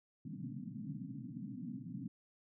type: band-pass noise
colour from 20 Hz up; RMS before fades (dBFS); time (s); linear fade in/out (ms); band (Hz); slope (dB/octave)
white; -45; 0.25-2.08; 5; 120 to 280; 96
effects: none